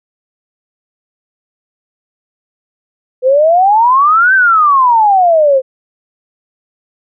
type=exponential two-way sweep; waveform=sine; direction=up then down; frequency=496.2 to 1578 to 512 Hz; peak=-5 dBFS; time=3.22-5.62 s; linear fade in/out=50 ms; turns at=4.34 s; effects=none